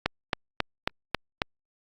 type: click train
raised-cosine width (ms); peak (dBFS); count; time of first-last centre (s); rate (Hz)
0.3; -7; 6; 0.06-1.419; 3.68
effects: Opus 48 kbps